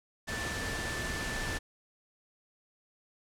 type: tone in noise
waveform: sine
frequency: 1761 Hz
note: A6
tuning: 1 cent sharp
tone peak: -38 dBFS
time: 0.27-1.59 s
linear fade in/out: 20 ms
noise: pink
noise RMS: -36 dBFS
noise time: 0.27-1.59 s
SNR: -5 dB
effects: low-pass 9000 Hz 12 dB/octave